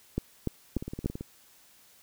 two click trains, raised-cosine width 3 ms, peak -23 / -15 dBFS, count 9 / 4, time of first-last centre 0.77-1.21 / 0.18-1.06 s, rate 18.2 / 3.41 Hz, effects white hiss -59 dBFS RMS until 2.02 s

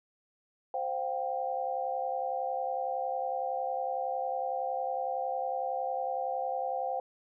sine chord, C suspended fourth, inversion none, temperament equal with one note detuned, 523.3 / 713.1 / 784 Hz, C5 / F5 / G5, 0 / +36 / 0 cents, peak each -35 / -35 / -34 dBFS, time 0.74-7 s, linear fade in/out 2 ms, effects none

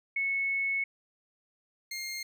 sine / 20% pulse tone pair in turn, 2201 / 2124 Hz, C#7 / C7, -13 / +25 cents, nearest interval minor second, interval 62 cents, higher first, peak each -27 / -30 dBFS, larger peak first, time 0.16-0.84 / 1.91-2.23 s, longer first, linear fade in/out 5 ms, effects none

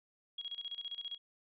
sine tone with tremolo, 3300 Hz, G#7, 12 cents flat, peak -38 dBFS, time 0.38-1.18 s, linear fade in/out 5 ms, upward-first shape square, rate 15 Hz, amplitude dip 80%, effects resampled to 11025 Hz

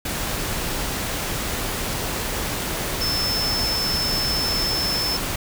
sine tone in noise, 5274 Hz, E8, in tune, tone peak -22 dBFS, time 3.01-5.17 s, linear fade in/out 5 ms, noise pink, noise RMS -26 dBFS, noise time 0.05-5.36 s, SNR +1 dB, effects none

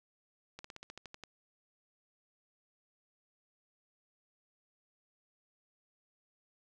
slowing click train, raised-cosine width 0.2 ms, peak -29 dBFS, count 10, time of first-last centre 0.59-1.237 s, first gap 54 ms, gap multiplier 1.07, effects none

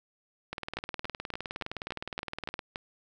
two click trains, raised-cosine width 0.3 ms, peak -19 / -19 dBFS, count 8 / 41, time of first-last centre 0.77-2.759 / 0.53-2.592 s, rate 3.52 / 19.4 Hz, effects none

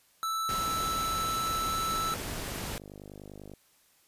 square tone, 1318.5 Hz, E6, in tune, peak -30 dBFS, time 0.23-2.14 s, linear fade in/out 0 ms
pink noise, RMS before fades -37 dBFS, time 0.49-2.78 s, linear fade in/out 0 ms
click train, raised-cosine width 2 ms, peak -32 dBFS, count 82, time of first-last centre 1.92-3.537 s, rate 50.1 Hz
effects white hiss -65 dBFS RMS until 4.07 s + resampled to 32000 Hz

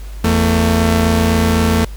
sawtooth tone pair together, 83.91 / 224 Hz, E2 / A3, +31 / +31 cents, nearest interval octave + perfect fourth, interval 1700 cents, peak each -10 dBFS, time 0.24-1.85 s, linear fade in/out 5 ms, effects added 50 Hz sine -26 dBFS peak until 1.96 s + pink hiss -42 dBFS RMS until 1.96 s

